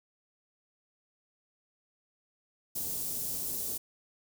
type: band-stop noise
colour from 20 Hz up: white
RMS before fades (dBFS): -35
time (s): 2.75-3.78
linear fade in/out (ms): 10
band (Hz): 420 to 7200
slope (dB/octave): 12
effects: none